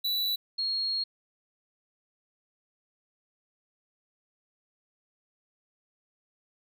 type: tone pair in turn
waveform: square / sine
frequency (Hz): 3951 / 4275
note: B7 / C8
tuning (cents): 0 / +36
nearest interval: minor second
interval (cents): 136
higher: second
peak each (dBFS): -27 / -27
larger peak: neither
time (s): 0.04-0.36 / 0.58-1.04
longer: second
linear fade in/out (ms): 10
effects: none